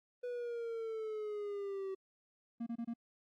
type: exponential sweep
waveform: triangle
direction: down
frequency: 493.9 to 381.5 Hz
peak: -36 dBFS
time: 0.23-1.95 s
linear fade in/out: 10 ms
type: tone bursts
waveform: triangle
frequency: 233.1 Hz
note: A#3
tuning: in tune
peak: -35 dBFS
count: 4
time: 2.6-2.939 s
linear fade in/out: 10 ms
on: 66 ms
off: 25 ms
effects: AAC 64 kbps